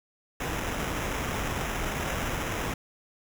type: noise with sample-and-hold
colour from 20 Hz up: pink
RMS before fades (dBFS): -31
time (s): 0.4-2.74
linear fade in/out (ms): 5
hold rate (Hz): 4410
effects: none